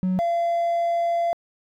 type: tone pair in turn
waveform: triangle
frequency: 185 / 683.3 Hz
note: F#3 / F5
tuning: 0 / -38 cents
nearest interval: octave + major seventh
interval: 2262 cents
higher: second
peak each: -17 dBFS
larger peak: neither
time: 0.03-0.19 / 0.19-1.33 s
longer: second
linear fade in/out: 0 ms
effects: tanh soft clip ceiling -14 dBFS